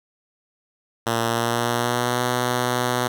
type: tone with pitch glide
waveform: 5% pulse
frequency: 115.8 to 123.4 Hz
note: A#2 to B2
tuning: -11 to -1 cents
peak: -9 dBFS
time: 1.06-3.08 s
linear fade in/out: 10 ms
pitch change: +110 cents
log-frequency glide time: 1.23-2.21 s
effects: none